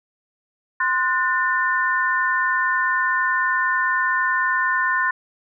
sine tone cluster, 1039 / 1463 / 1792 Hz, C6 / F#6 / A6, -12 / -20 / +31 cents, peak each -22 / -23 / -21 dBFS, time 0.8-5.11 s, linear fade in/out 5 ms, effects none

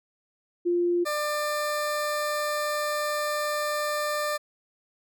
sine / 20% pulse tone pair in turn, 349.2 / 596.2 Hz, F4 / D5, 0 / +26 cents, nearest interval major sixth, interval 926 cents, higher second, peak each -21 dBFS, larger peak neither, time 0.65-1.05 / 1.05-4.38 s, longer second, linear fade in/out 20 ms, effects none

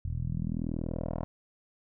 10% pulse tone with low-pass filter sweep, 40.63 Hz, E1, 24 cents flat, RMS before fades -33 dBFS, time 0.05-1.24 s, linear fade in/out 0 ms, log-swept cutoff 93 to 860 Hz, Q 2.2, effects none

